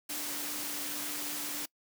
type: tone in noise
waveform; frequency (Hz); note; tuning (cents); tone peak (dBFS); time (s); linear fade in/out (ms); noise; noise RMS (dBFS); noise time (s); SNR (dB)
sine; 293.7; D4; 0; -46; 0.09-1.66; 10; white; -37; 0.09-1.66; -12
effects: noise-tail reverb RT60 0.1 s tail -24 dB re dry + high-pass 150 Hz 12 dB/octave